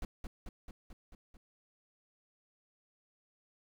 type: noise with echo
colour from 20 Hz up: brown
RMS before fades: -38 dBFS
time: 0.02-0.05 s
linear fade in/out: 2 ms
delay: 220 ms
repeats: 6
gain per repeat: -3 dB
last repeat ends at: 1.37 s
effects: none